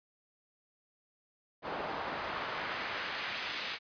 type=noise with band-pass filter sweep; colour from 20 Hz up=pink; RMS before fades=-38 dBFS; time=1.62-3.79 s; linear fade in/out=50 ms; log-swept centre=720 to 3000 Hz; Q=0.94; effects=resampled to 11025 Hz